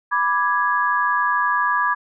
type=chord; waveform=sine; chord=G# diminished; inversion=first; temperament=equal; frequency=987.8 / 1174.7 / 1661.2 Hz; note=B5 / D6 / G#6; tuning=0 / 0 / 0 cents; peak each=-21 / -21 / -21 dBFS; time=0.11-1.95 s; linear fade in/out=20 ms; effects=none